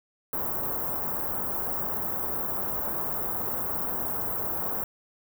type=band-stop noise; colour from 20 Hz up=white; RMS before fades=-30 dBFS; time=0.33-4.84 s; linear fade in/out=2 ms; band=1200 to 16000 Hz; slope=24 dB/octave; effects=none